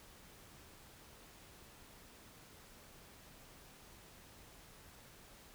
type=silence; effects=pink hiss -59 dBFS RMS until 5.54 s